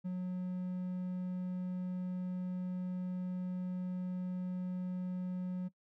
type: tone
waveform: triangle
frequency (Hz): 182.1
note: F#3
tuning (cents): -27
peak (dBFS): -33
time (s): 0.04-5.69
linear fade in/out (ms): 20
effects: noise-tail reverb RT60 0.1 s tail -21 dB re dry